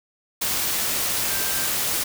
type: tone in noise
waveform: sine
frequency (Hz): 1574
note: G6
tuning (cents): +7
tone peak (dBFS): -35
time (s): 1.29-1.68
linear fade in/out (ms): 10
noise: white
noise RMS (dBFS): -24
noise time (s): 0.41-2.04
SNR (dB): -14
effects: none